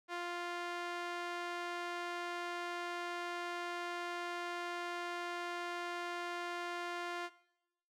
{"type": "tone with band-pass filter", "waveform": "sawtooth", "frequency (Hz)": 349.2, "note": "F4", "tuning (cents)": 0, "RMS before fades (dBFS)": -41, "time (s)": [0.08, 7.3], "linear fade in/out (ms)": 50, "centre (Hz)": 1500, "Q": 0.7, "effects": ["noise-tail reverb RT60 0.8 s tail -18 dB re dry"]}